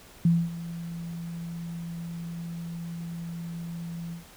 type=tone with ADSR envelope; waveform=sine; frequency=168.8 Hz; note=E3; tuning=41 cents sharp; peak=-16 dBFS; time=0.25-4.25 s; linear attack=3 ms; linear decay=240 ms; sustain=-17 dB; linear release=130 ms; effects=pink hiss -51 dBFS RMS until 4.36 s